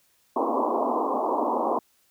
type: band-pass noise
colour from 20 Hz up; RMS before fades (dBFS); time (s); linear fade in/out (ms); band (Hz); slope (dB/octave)
white; -25; 0.36-1.79; 5; 230 to 1100; 96
effects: white hiss -65 dBFS RMS until 2.1 s

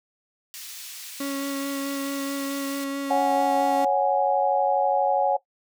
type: high-pass noise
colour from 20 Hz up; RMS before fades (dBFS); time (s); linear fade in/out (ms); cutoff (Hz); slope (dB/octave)
pink; -39; 0.54-2.84; 0; 3300; 12
type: tone with vibrato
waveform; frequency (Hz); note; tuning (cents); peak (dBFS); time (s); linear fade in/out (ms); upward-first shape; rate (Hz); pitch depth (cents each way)
35% pulse; 277.2; C#4; 0; -25; 1.2-3.85; 5; sine; 4.6; 11
type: chord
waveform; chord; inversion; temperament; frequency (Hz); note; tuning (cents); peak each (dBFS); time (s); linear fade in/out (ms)
sine; C# suspended fourth; none; just; 554.4 / 739.2 / 831.5; C#5 / F#5 / G#5; 0 / -2 / +2; -23; 3.1-5.37; 10
effects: noise-tail reverb RT60 0.1 s tail -17 dB re dry

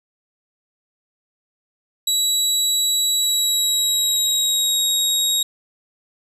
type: tone with pitch glide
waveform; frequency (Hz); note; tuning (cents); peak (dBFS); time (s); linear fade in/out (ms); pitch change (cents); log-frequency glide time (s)
25% pulse; 3900 to 3782; B7 to A#7; -23 to +24; -12; 2.07-5.43; 5; -53; 3.19-4.81
effects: none

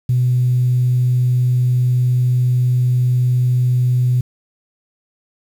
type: tone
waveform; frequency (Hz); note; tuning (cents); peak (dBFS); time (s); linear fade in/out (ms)
sine; 124.8; B2; +19; -11; 0.09-4.21; 5
effects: tanh soft clip ceiling -7 dBFS + 7-bit

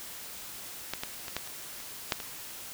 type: clicks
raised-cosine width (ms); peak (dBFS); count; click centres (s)
0.2; -14 / -15 / -20 / -13 / -27 / -28 / -8 / -20; 8; 0.936 / 1.035 / 1.282 / 1.366 / 1.474 / 1.802 / 2.122 / 2.202
effects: white hiss -43 dBFS RMS until 2.73 s

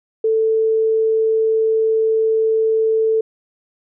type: tone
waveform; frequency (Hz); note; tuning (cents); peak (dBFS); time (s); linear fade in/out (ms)
sine; 442.8; A4; +11; -13; 0.24-3.21; 5
effects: none

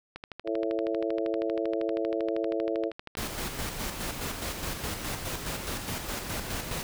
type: click train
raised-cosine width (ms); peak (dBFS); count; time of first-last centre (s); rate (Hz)
0.3; -23; 40; 0.16-3.231; 12.7
type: harmonic tone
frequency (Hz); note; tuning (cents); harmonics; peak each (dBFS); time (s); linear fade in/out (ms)
111.1; A2; +17; 3 / 4 / 5 / 6; -31 / -32 / -33 / -34; 0.44-2.92; 50
type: noise with tremolo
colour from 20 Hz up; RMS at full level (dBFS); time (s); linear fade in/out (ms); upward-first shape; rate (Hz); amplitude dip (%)
pink; -33; 3.17-6.83; 0; square; 4.8; 40
effects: none

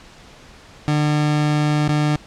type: tone with dropouts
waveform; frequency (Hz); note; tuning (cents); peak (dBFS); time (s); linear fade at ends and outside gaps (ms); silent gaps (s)
30% pulse; 150; D3; +37; -13; 0.88-2.16; 0; 1.879-1.889
effects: pink hiss -44 dBFS RMS until 2.26 s + low-pass 6000 Hz 12 dB/octave

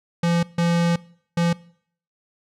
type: tone bursts at uneven times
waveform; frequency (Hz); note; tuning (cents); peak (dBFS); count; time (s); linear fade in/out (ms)
square; 170.7; F3; -39; -18; 3; 0.23-0.43 / 0.58-0.96 / 1.37-1.53; 5
effects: noise-tail reverb RT60 0.6 s tail -22 dB re dry + low-pass 7000 Hz 12 dB/octave

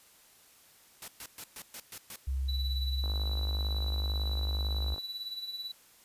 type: noise bursts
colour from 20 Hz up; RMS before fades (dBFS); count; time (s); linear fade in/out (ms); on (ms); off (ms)
white; -43; 7; 1.02-2.16; 2; 60; 120
type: tone with pitch glide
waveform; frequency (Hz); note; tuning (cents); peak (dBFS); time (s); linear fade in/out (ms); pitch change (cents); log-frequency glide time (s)
sine; 66.6 to 67.02; C2 to C2; +31 to +42; -29; 2.27-4.95; 10; +11; 3.08-3.64
type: tone with tremolo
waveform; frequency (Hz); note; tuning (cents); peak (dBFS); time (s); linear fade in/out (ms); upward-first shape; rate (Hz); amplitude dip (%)
triangle; 3951; B7; 0; -33; 2.48-5.72; 10; sine; 18; 60
type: click train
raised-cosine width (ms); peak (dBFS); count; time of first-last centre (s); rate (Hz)
1; -31; 100; 3.04-4.981; 51
effects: white hiss -60 dBFS RMS until 6.04 s + resampled to 32000 Hz

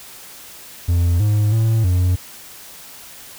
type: tone with pitch steps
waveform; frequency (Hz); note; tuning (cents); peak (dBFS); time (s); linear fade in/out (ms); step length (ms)
triangle; 86.3 / 105.3 / 111.9 / 90.1; F2 / G#2 / A2 / F#2; -20 / +24 / +30 / -45; -11; 0.88-2.16; 10; 320
effects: white hiss -39 dBFS RMS until 3.38 s

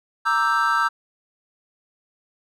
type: chord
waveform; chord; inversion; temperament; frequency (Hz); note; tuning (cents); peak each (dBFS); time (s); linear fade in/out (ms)
triangle; E half-diminished seventh; second; equal; 932.3 / 1174.7 / 1318.5 / 1568; Bb5 / D6 / E6 / G6; 0 / 0 / 0 / 0; -23 / -24 / -19 / -21; 0.25-0.89; 20
effects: none

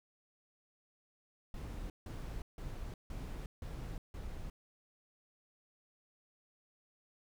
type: noise bursts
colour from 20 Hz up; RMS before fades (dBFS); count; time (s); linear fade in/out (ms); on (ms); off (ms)
brown; -43; 6; 1.54-4.5; 2; 360; 160
effects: none

